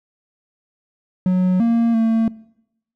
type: tone with pitch steps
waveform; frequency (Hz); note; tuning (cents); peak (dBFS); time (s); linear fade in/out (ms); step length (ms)
triangle; 183.5 / 231.7 / 225.3; F#3 / A#3 / A3; -14 / -10 / +41; -11; 1.26-2.28; 2; 340
effects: noise-tail reverb RT60 0.8 s tail -21 dB re dry

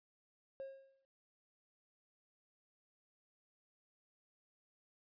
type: tone with exponential decay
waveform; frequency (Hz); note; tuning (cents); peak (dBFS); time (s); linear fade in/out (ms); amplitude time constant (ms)
triangle; 540; C#5; -45; -38; 0.6-1.05; 0; 96
effects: tanh soft clip ceiling -38 dBFS + resampled to 11025 Hz

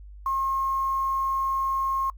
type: tone with quantisation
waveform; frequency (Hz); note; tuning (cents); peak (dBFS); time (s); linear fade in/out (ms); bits
sine; 1075; C6; +47; -23; 0.26-2.1; 2; 8
effects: noise-tail reverb RT60 0.1 s tail -24 dB re dry + added 50 Hz sine -41 dBFS peak until 2.17 s

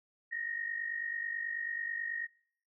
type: tone pair together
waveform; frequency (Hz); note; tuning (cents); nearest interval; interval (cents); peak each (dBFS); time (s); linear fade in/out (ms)
sine; 1828.8 / 1878; A#6 / A#6; -34 / +12; unison; 46; -40 / -36; 0.31-2.27; 20
effects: noise-tail reverb RT60 0.6 s tail -26 dB re dry

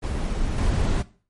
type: noise with level steps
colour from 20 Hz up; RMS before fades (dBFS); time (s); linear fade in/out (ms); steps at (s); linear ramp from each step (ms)
brown; -25 / -21; 0.02-1.03; 20; 0.58; 2
effects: noise-tail reverb RT60 0.4 s tail -18 dB re dry + MP3 48 kbps

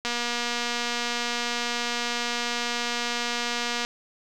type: click train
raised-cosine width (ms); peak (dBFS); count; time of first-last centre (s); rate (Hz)
0.2; -11; 909; 0.05-3.849; 239
effects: none

